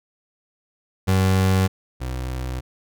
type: tone pair in turn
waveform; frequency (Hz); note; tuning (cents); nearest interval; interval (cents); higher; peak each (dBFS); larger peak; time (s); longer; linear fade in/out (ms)
30% pulse; 94.7 / 63.42; F#2 / B1; +41 / +47; perfect fifth; 694; first; -13 / -23; first; 1.07-1.68 / 2-2.61; neither; 20
effects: none